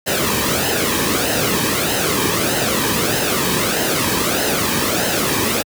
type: noise with flanger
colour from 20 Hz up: pink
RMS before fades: -18 dBFS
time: 0.06-5.63 s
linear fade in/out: 20 ms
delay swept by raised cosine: 0.86 to 1.46 ms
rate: 1.6 Hz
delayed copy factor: -0.6
effects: high-pass 80 Hz 12 dB/octave